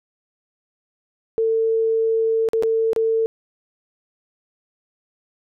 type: tone with dropouts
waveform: sine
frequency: 448.7 Hz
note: A4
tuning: 34 cents sharp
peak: -16 dBFS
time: 1.38-3.26 s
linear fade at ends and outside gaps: 0 ms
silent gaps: 2.488-2.533 / 2.625-2.634 / 2.932-2.962 s
effects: none